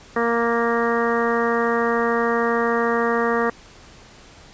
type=harmonic tone; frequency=233.3 Hz; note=A#3; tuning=2 cents sharp; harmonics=1 / 2 / 3 / 4 / 5 / 6 / 7 / 8; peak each=-25 / -21 / -28 / -29 / -25 / -31 / -31 / -28 dBFS; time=0.16-3.5 s; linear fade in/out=5 ms; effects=pink hiss -46 dBFS RMS until 4.53 s + resampled to 16000 Hz